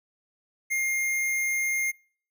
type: tone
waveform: square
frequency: 2122 Hz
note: C7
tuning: 24 cents sharp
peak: -25 dBFS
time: 0.7-1.92 s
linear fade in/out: 20 ms
effects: noise-tail reverb RT60 0.5 s tail -26 dB re dry